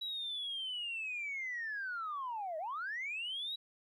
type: linear two-way sweep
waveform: sine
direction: down then up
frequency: 3912 to 607 to 3912 Hz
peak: -36 dBFS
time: 0.01-3.56 s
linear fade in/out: 10 ms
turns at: 2.58 s
effects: tanh soft clip ceiling -33 dBFS + 13-bit